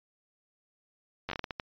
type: slowing click train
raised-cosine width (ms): 0.3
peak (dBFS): -18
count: 9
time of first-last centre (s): 1.29-1.598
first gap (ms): 10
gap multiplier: 1.37
effects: resampled to 11025 Hz